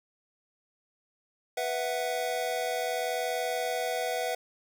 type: chord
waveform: square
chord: B suspended fourth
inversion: none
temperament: equal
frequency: 493.9 / 659.3 / 740 Hz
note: B4 / E5 / F#5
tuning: 0 / 0 / 0 cents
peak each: -34 dBFS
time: 1.57-4.35 s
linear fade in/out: 5 ms
effects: 9-bit

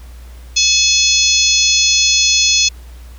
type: harmonic tone with a mistuned harmonic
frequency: 857 Hz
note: A5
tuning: 46 cents flat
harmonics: 3 / 4 / 5 / 6 / 7 / 8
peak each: -17 / -17 / -17 / -17 / -17 / -17 dBFS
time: 0.56-2.69 s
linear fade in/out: 10 ms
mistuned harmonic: 8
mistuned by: -59 cents
effects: added 60 Hz sine -32 dBFS peak until 3.18 s + pink hiss -46 dBFS RMS until 3.18 s

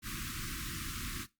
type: band-stop noise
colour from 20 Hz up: pink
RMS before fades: -40 dBFS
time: 0.02-1.27 s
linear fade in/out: 50 ms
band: 350 to 1100 Hz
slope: 96 dB/octave
effects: noise-tail reverb RT60 0.2 s tail -17 dB re dry + Opus 48 kbps

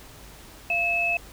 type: tone pair together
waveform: sine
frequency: 688 / 2598 Hz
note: F5 / E7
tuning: -26 / -26 cents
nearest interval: octave + major seventh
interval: 2300 cents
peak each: -29 / -22 dBFS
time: 0.7-1.17 s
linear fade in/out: 2 ms
effects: added 50 Hz sine -50 dBFS peak until 1.32 s + pink hiss -47 dBFS RMS until 1.32 s

